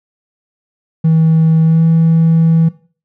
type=tone with pitch glide; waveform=triangle; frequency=160.9 to 163.52 Hz; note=E3 to E3; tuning=-42 to -14 cents; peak=-4 dBFS; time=1.04-2.69 s; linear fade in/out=10 ms; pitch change=+28 cents; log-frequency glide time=1.63-1.83 s; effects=noise-tail reverb RT60 0.4 s tail -20 dB re dry + tanh soft clip ceiling -2 dBFS